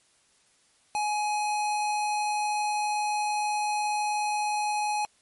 square tone, 839 Hz, G#5, 17 cents sharp, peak -26 dBFS, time 0.95-5.05 s, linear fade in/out 0 ms, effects white hiss -64 dBFS RMS until 5.21 s + MP3 48 kbps

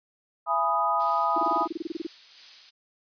sine chord, E major seventh, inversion none, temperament equal with one note detuned, 674.7 / 830.6 / 987.8 / 1244.5 Hz, E5 / G#5 / B5 / D#6, +40 / 0 / 0 / 0 cents, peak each -30 / -28 / -28 / -25 dBFS, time 0.46-1.68 s, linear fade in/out 50 ms
violet noise with tremolo, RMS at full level -33 dBFS, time 0.99-2.71 s, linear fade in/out 20 ms, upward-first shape sine, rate 2.2 Hz, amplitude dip 35%
sine tone bursts, 329.6 Hz, E4, in tune, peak -27 dBFS, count 15, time 1.36-2.068 s, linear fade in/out 5 ms, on 22 ms, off 27 ms
effects resampled to 11025 Hz

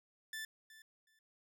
sawtooth tone with echo, 1760 Hz, A6, in tune, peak -38 dBFS, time 0.33-0.45 s, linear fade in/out 2 ms, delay 370 ms, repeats 2, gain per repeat -15 dB, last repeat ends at 1.19 s, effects none

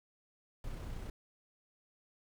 brown noise with amplitude modulation, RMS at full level -41 dBFS, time 0.64-1.1 s, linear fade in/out 2 ms, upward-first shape sine, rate 31.4 Hz, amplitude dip 25%, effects none

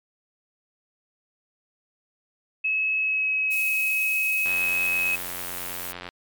sine tone with pitch glide, 2579 to 2557 Hz, E7 to D#7, -39 to +47 cents, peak -21 dBFS, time 2.64-5.16 s, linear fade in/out 10 ms, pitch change -14 cents, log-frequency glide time 2.98-3.28 s
violet noise, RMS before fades -33 dBFS, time 3.5-5.93 s, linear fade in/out 20 ms
click train, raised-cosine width 0.3 ms, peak -19 dBFS, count 146, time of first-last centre 4.46-6.089 s, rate 89 Hz
effects MP3 96 kbps

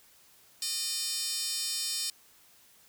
10% pulse tone with high-pass filter, 610 Hz, D#5, 34 cents flat, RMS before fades -33 dBFS, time 0.62-2.1 s, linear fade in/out 2 ms, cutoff 5600 Hz, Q 5.9, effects white hiss -60 dBFS RMS until 2.88 s

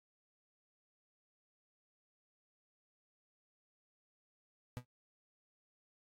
35% pulse tone with exponential decay, 123.47 Hz, B2, in tune, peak -35 dBFS, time 4.77-4.85 s, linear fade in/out 0 ms, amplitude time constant 17 ms, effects noise-tail reverb RT60 0.1 s tail -17 dB re dry + AAC 48 kbps

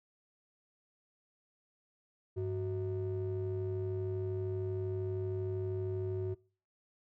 triangle ring-modulated tone, 136.2 Hz, C#3, 30 cents flat, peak -28 dBFS, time 2.36-6.35 s, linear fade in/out 20 ms, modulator 236 Hz, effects noise-tail reverb RT60 0.4 s tail -24 dB re dry

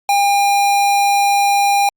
square tone, 804 Hz, G5, 44 cents sharp, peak -12 dBFS, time 0.09-1.89 s, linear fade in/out 2 ms, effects Opus 48 kbps

